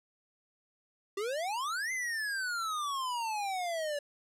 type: exponential two-way sweep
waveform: square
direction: up then down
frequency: 382.8 to 2089 to 570 Hz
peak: -33 dBFS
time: 1.17-3.99 s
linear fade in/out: 5 ms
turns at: 1.92 s
effects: low-pass 11000 Hz 12 dB/octave